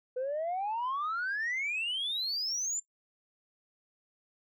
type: exponential sweep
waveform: sine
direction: up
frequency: 493.9 to 7320 Hz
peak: -29 dBFS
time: 0.16-2.8 s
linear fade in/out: 10 ms
effects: noise-tail reverb RT60 0.1 s tail -21 dB re dry + tanh soft clip ceiling -28 dBFS